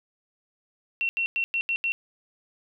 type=tone bursts at uneven times; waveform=sine; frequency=2722 Hz; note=F7; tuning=45 cents flat; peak=-23 dBFS; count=6; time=1.01-1.09 / 1.17-1.26 / 1.36-1.44 / 1.54-1.61 / 1.69-1.76 / 1.84-1.92 s; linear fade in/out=0 ms; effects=none